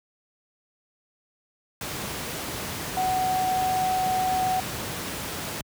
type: tone in noise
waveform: sine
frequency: 746 Hz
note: F#5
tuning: 14 cents sharp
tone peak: -22 dBFS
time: 2.97-4.6 s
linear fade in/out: 2 ms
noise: pink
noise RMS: -32 dBFS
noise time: 1.81-5.61 s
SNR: +7 dB
effects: high-pass 80 Hz 12 dB/octave